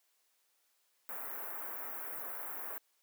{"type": "band-stop noise", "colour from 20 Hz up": "white", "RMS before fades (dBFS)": -42, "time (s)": [1.09, 2.78], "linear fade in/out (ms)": 0, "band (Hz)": [1700, 14000], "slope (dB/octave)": 24, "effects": ["white hiss -75 dBFS RMS until 3.02 s", "high-pass 400 Hz 12 dB/octave"]}